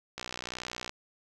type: click train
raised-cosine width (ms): 0.2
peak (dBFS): -19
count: 45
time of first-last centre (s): 0.18-0.894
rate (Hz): 61.6
effects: none